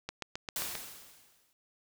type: click train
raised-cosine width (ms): 0.2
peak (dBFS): -19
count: 6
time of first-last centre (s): 0.09-0.753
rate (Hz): 7.54
type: noise with exponential decay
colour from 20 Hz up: white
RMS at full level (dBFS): -34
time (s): 0.56-1.53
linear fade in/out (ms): 1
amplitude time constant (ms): 210
effects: none